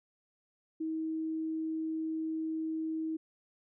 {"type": "tone", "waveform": "sine", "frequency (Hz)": 318.8, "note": "D#4", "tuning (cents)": 42, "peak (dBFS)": -32, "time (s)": [0.8, 3.17], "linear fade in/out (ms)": 10, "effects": []}